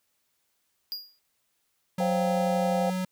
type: tone with exponential decay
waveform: square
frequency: 4846 Hz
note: D#8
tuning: 47 cents flat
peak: -29 dBFS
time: 0.92-1.19 s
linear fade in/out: 0 ms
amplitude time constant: 57 ms
type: tone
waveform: square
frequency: 185 Hz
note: F#3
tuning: in tune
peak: -28 dBFS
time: 1.98-3.05 s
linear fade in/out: 5 ms
type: chord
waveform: sine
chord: C suspended fourth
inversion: none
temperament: just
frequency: 523.3 / 697.7 / 784.9 Hz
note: C5 / F5 / G5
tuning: 0 / -2 / +2 cents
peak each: -27 / -31 / -30 dBFS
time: 2-2.9 s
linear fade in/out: 2 ms
effects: white hiss -74 dBFS RMS until 3.11 s